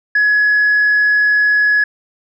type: tone with frequency modulation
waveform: sine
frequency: 1687 Hz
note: G#6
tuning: 27 cents sharp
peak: -8 dBFS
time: 0.15-1.84 s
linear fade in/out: 5 ms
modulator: 37.5 Hz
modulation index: 0.25
effects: tanh soft clip ceiling -7 dBFS